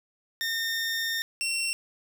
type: tone pair in turn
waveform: 20% pulse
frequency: 1824 / 2722 Hz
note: A#6 / F7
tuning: -38 / -45 cents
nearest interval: perfect fifth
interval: 693 cents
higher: second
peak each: -22 dBFS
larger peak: neither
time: 0.41-1.22 / 1.41-1.73 s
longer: first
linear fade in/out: 0 ms
effects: none